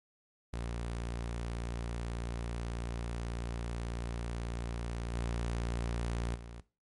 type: tone with level steps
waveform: sawtooth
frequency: 58.27 Hz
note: A#1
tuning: in tune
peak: -32 / -29 / -41 dBFS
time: 0.53-6.61 s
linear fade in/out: 5 ms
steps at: 5.13 / 6.34 s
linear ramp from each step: 20 ms
effects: noise-tail reverb RT60 0.3 s tail -17 dB re dry + MP3 48 kbps